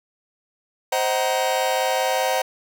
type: chord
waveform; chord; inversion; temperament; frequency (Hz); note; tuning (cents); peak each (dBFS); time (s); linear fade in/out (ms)
45% pulse; C half-diminished seventh; none; just; 523.3 / 627.9 / 753.5 / 941.9; C5 / Eb5 / Gb5 / Bb5; 0 / +16 / +31 / +18; -24 / -27 / -24 / -27; 0.92-2.42; 5
effects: none